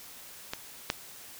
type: clicks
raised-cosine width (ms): 0.2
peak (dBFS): -15 / -9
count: 2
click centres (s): 0.535 / 0.901
effects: white hiss -48 dBFS RMS until 1.39 s